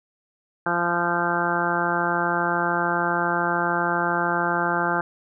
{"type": "harmonic tone", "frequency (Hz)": 172.9, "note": "F3", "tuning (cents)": -17, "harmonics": [1, 2, 3, 4, 5, 6, 7, 8, 9], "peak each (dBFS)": [-31, -29, -32, -29, -27, -32, -30, -28, -27], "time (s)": [0.66, 5.01], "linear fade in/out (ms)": 2, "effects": []}